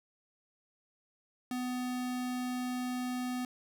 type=tone; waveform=square; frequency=250 Hz; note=B3; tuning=21 cents sharp; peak=-34 dBFS; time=1.51-3.45 s; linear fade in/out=2 ms; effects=none